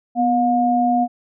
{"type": "tone pair together", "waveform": "sine", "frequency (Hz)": [246.9, 714.7], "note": ["B3", "F5"], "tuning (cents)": [0, 40], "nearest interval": "octave + tritone", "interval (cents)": 1840, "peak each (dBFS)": [-18, -16], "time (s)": [0.15, 1.08], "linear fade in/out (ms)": 50, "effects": []}